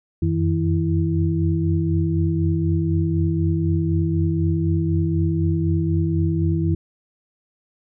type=tone cluster; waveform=sine; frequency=86.9 / 90.9 / 160.1 / 329.6 Hz; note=F2 / F#2 / D#3 / E4; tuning=-8 / -30 / +50 / 0 cents; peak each=-29 / -21 / -21 / -24 dBFS; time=0.22-6.75 s; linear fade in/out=5 ms; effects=none